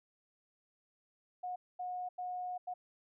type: tone bursts at uneven times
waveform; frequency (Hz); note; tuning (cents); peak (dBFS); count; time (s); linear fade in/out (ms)
sine; 725; F#5; -35; -37; 4; 1.43-1.56 / 1.79-2.09 / 2.18-2.58 / 2.67-2.74; 10
effects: none